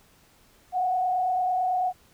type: tone with frequency modulation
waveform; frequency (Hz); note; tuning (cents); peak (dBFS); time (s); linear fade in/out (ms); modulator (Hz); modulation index
sine; 735; F#5; -12; -22; 0.72-1.93; 50; 29; 0.66
effects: pink hiss -59 dBFS RMS until 2.13 s